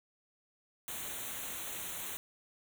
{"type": "band-stop noise", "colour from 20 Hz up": "white", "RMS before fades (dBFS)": -41, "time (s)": [0.88, 2.17], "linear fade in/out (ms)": 0, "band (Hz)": [4100, 6000], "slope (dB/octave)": 96, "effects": []}